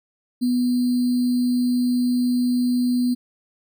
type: tone with sample-and-hold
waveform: sine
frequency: 247 Hz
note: B3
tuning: in tune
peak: -17 dBFS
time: 0.41-3.15 s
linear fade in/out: 20 ms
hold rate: 4410 Hz
effects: none